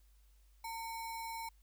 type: tone with sample-and-hold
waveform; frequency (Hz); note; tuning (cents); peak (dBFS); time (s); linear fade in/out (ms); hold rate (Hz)
sine; 910; A#5; -42; -40; 0.64-1.49; 5; 3150
effects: added 50 Hz sine -62 dBFS peak until 1.62 s + white hiss -75 dBFS RMS until 1.62 s